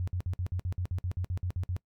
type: tone bursts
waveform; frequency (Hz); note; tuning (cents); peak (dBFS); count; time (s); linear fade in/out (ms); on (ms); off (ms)
sine; 90.5; F#2; -38; -29; 14; 0-1.765; 0; 75; 55
effects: noise-tail reverb RT60 0.1 s tail -21 dB re dry